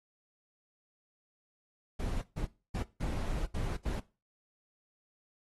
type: noise bursts at uneven times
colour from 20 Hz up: brown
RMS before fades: -34 dBFS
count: 6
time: 1.99-2.22 / 2.36-2.46 / 2.74-2.83 / 3-3.46 / 3.54-3.77 / 3.85-4 s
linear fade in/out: 10 ms
effects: noise-tail reverb RT60 0.3 s tail -18 dB re dry + AAC 32 kbps